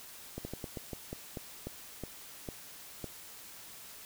slowing click train, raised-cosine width 2 ms, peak -25 dBFS, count 12, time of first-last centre 0.38-3.043 s, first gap 70 ms, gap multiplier 1.23, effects white hiss -50 dBFS RMS until 4.05 s

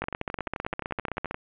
two click trains, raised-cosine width 0.5 ms, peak -14 / -17 dBFS, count 21 / 16, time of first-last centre 0.02-1.31 / 0.04-1.344 s, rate 15.5 / 11.5 Hz, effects resampled to 8000 Hz + 9-bit

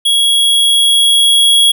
square tone with level ramp, 3322 Hz, G#7, in tune, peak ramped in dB -9 to -6 dBFS, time 0.05-1.72 s, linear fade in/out 10 ms, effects none

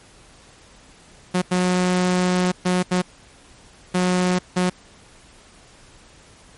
sawtooth tone bursts at uneven times, 181.4 Hz, F#3, 34 cents flat, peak -13 dBFS, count 6, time 1.34-1.42 / 1.51-2.52 / 2.65-2.83 / 2.91-3.02 / 3.94-4.39 / 4.56-4.7 s, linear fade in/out 10 ms, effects pink hiss -49 dBFS RMS until 6.57 s + MP3 48 kbps

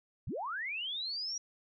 sine linear sweep, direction up, 56.3 to 5780 Hz, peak -35 dBFS, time 0.27-1.38 s, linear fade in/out 5 ms, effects none

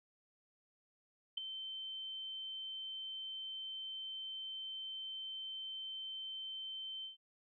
sine tone with ADSR envelope, 3095 Hz, G7, 23 cents flat, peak -32 dBFS, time 1.37-7.17 s, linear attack 8 ms, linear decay 6 ms, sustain -10 dB, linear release 130 ms, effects none

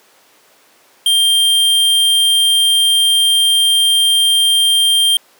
square tone, 3180 Hz, G7, 24 cents sharp, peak -10 dBFS, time 1.06-5.17 s, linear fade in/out 2 ms, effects pink hiss -49 dBFS RMS until 5.39 s + high-pass 400 Hz 12 dB/octave

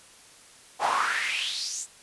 brown noise with high-pass filter sweep, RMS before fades -28 dBFS, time 0.79-1.87 s, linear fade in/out 50 ms, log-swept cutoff 760 to 7900 Hz, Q 5.3, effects white hiss -52 dBFS RMS until 2.02 s + resampled to 24000 Hz

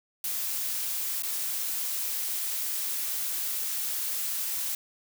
blue noise with dropouts, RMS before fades -31 dBFS, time 0.24-4.75 s, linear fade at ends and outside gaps 2 ms, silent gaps 1.223-1.233 s, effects none

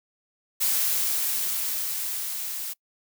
blue noise with level ramp, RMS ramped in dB -23 to -33 dBFS, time 0.6-2.74 s, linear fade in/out 20 ms, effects noise-tail reverb RT60 0.1 s tail -25 dB re dry

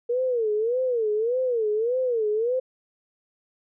sine tone with vibrato, 466.2 Hz, A#4, in tune, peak -21 dBFS, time 0.09-2.6 s, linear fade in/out 10 ms, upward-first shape sine, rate 1.7 Hz, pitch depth 180 cents each way, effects none

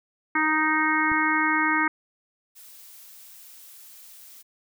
harmonic tone, 310.9 Hz, D#4, 1 cent flat, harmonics 1 / 3 / 4 / 5 / 6 / 7, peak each -27 / -27 / -27 / -27 / -27 / -27 dBFS, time 0.35-1.88 s, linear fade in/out 5 ms
click, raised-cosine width 5 ms, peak -27 dBFS, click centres 1.117 s
blue noise, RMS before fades -47 dBFS, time 2.55-4.43 s, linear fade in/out 20 ms
effects none

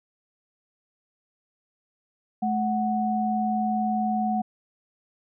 sine tone pair together, 215.6 / 740 Hz, A3 / F#5, -35 / 0 cents, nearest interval octave + major sixth, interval 2135 cents, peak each -25 dBFS, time 2.42-4.42 s, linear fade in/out 10 ms, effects none

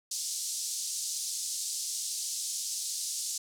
white band-pass noise, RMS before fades -35 dBFS, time 0.11-3.38 s, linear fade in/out 5 ms, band 4600 to 8800 Hz, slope 24 dB/octave, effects none

